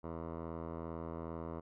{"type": "tone with low-pass filter", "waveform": "10% pulse", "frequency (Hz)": 82.41, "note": "E2", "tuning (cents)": 0, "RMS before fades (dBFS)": -43, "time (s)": [0.03, 1.61], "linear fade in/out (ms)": 20, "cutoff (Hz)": 900, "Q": 3.1, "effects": []}